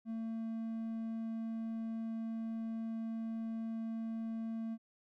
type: tone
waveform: triangle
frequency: 225.3 Hz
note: A3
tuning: 41 cents sharp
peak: -35 dBFS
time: 0.05-4.78 s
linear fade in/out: 50 ms
effects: none